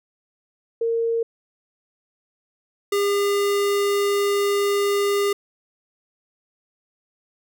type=tone pair in turn; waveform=sine / square; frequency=460 / 403.9 Hz; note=A#4 / G#4; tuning=-23 / -48 cents; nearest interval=major second; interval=225 cents; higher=first; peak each=-19 / -19 dBFS; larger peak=neither; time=0.81-1.23 / 2.92-5.33 s; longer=second; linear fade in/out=5 ms; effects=none